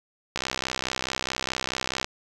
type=click train; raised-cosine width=0.2 ms; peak=-9 dBFS; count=110; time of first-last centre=0.36-2.045 s; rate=64.7 Hz; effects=none